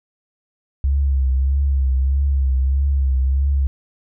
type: tone with vibrato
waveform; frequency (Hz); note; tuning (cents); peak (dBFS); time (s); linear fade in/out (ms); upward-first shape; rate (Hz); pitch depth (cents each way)
sine; 67.5; C#2; -45; -14; 0.84-3.67; 0; triangle; 1.6; 72
effects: none